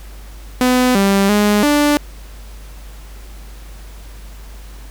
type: tone with pitch steps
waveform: sawtooth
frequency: 251.6 / 197 / 207.6 / 293.1 Hz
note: B3 / G3 / G#3 / D4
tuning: +32 / +9 / 0 / -3 cents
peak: -7 dBFS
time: 0.61-1.97 s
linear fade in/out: 0 ms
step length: 340 ms
effects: added 50 Hz sine -32 dBFS peak until 4.9 s + pink hiss -43 dBFS RMS until 4.9 s